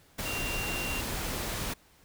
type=tone in noise; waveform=sine; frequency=2765 Hz; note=F7; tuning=18 cents flat; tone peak=-35 dBFS; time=0.25-1.01 s; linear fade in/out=10 ms; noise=pink; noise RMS=-34 dBFS; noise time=0.18-1.74 s; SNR=-4 dB; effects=pink hiss -61 dBFS RMS until 2.04 s